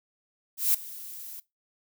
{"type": "noise with ADSR envelope", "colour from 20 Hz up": "violet", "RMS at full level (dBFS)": -21, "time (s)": [0.57, 1.4], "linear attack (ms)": 170, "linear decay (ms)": 9, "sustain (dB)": -20, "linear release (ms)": 6, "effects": ["noise-tail reverb RT60 0.2 s tail -20 dB re dry"]}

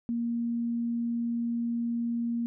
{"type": "tone", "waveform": "sine", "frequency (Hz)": 234.7, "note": "A#3", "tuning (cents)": 12, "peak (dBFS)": -27, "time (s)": [0.09, 2.46], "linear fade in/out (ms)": 0, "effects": []}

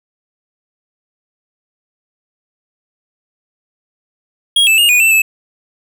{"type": "tone with pitch steps", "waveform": "square", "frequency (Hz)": [3285, 2634, 2840, 2463, 2667, 2612], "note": ["G#7", "E7", "F7", "D#7", "E7", "E7"], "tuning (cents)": [-20, -2, 28, -18, 20, -17], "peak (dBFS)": -8, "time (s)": [4.56, 5.22], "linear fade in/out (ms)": 5, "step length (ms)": 110, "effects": []}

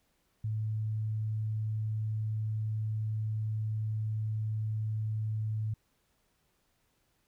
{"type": "tone", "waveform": "sine", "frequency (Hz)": 108.6, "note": "A2", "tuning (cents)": -22, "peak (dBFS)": -30, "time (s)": [0.44, 5.74], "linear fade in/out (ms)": 5, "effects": ["pink hiss -74 dBFS RMS until 7.27 s"]}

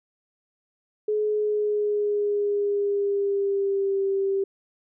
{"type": "tone with pitch glide", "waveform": "sine", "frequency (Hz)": [423.9, 391], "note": ["G#4", "G4"], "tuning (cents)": [35, -4], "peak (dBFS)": -21, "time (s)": [1.08, 4.44], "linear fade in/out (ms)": 5, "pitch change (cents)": -139, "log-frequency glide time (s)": [1.26, 4.03], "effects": []}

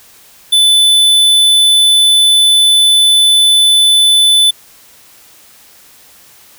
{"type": "tone", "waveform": "square", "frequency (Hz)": 3500, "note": "A7", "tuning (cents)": -10, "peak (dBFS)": -6, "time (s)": [0.52, 4.51], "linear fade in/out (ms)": 10, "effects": ["white hiss -42 dBFS RMS until 6.58 s"]}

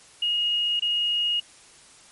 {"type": "tone with dropouts", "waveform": "sine", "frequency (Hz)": 2871, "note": "F7", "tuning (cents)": 47, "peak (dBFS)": -21, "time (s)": [0.22, 1.4], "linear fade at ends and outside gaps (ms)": 5, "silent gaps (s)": [0.796, 0.821], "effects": ["white hiss -51 dBFS RMS until 2.11 s", "MP3 48 kbps"]}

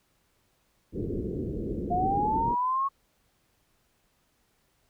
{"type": "low-pass noise", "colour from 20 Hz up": "white", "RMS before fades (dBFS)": -32, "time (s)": [0.92, 2.56], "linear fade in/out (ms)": 50, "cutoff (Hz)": 440, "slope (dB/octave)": 48}
{"type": "linear sweep", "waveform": "sine", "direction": "up", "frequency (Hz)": [697, 1108.7], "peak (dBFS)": -24, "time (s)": [1.9, 2.89], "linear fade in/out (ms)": 20}
{"effects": ["pink hiss -70 dBFS RMS until 4.89 s"]}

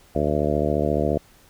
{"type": "harmonic tone", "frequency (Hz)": 74.4, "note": "D2", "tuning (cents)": 23, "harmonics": [1, 2, 3, 4, 5, 6, 7, 8, 9], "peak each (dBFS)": [-28, -28, -28, -28, -28, -28, -28, -28, -28], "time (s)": [0.15, 1.18], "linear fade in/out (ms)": 5, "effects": ["pink hiss -54 dBFS RMS until 1.49 s"]}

